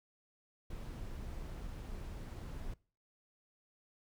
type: noise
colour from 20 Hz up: brown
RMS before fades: -44 dBFS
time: 0.7-2.74 s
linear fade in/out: 5 ms
effects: noise-tail reverb RT60 0.4 s tail -23 dB re dry